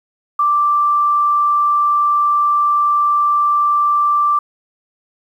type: tone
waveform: sine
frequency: 1174.7 Hz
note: D6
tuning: in tune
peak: -11 dBFS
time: 0.39-4.39 s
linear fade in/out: 5 ms
effects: 8-bit